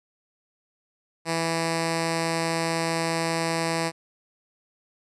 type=tone with notch filter; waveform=5% pulse; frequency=164.81 Hz; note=E3; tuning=in tune; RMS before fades=-26 dBFS; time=1.25-3.92 s; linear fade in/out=50 ms; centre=1400 Hz; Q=1.9; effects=resampled to 24000 Hz